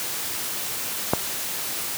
click, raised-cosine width 1 ms, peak -3 dBFS, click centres 1.135 s, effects white hiss -29 dBFS RMS until 1.97 s + high-pass 80 Hz 12 dB/octave

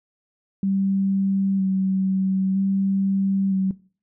sine tone with vibrato, 192.6 Hz, G3, 30 cents flat, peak -19 dBFS, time 0.63-3.71 s, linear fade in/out 2 ms, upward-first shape square, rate 0.52 Hz, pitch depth 18 cents each way, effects noise-tail reverb RT60 0.4 s tail -19 dB re dry

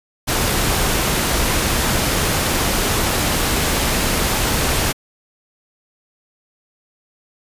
pink noise, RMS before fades -18 dBFS, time 0.27-4.93 s, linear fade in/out 20 ms, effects resampled to 32000 Hz

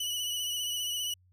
sawtooth tone with vibrato, 2954 Hz, F#7, 3 cents flat, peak -28 dBFS, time 0-1.14 s, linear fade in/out 5 ms, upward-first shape triangle, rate 15 Hz, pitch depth 39 cents each way, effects added 91 Hz sine -61 dBFS peak until 1.32 s

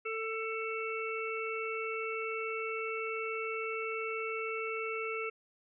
harmonic tone, 444.7 Hz, A4, 18 cents sharp, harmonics 1 / 3 / 5 / 6, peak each -37 / -40 / -41 / -41 dBFS, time 0.05-5.3 s, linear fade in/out 10 ms, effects none

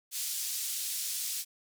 white band-pass noise, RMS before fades -35 dBFS, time 0.11-1.45 s, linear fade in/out 50 ms, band 4100 to 12000 Hz, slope 12 dB/octave, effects none

